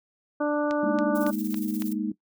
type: harmonic tone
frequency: 295.3 Hz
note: D4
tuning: 10 cents sharp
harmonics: 1 / 2 / 3 / 4 / 5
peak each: -25 / -26 / -34 / -34 / -35 dBFS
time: 0.4-1.31 s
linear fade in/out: 10 ms
type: click train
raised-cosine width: 0.2 ms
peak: -19 dBFS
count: 5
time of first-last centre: 0.71-1.821 s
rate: 3.6 Hz
type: chord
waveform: sine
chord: Ab suspended second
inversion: none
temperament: equal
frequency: 207.7 / 233.1 / 311.1 Hz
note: Ab3 / Bb3 / Eb4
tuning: 0 / 0 / 0 cents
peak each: -29 / -31 / -30 dBFS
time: 0.83-2.12 s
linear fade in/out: 5 ms
type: noise with tremolo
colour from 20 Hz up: violet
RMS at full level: -39 dBFS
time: 1.15-1.93 s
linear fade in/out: 5 ms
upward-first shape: square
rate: 17 Hz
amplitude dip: 60%
effects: noise-tail reverb RT60 0.1 s tail -17 dB re dry